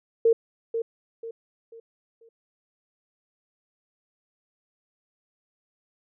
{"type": "tone with echo", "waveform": "sine", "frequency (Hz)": 457.2, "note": "A#4", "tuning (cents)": -34, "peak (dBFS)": -15, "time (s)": [0.25, 0.33], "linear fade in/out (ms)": 5, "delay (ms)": 490, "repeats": 4, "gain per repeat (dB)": -9, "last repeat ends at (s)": 2.29, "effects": []}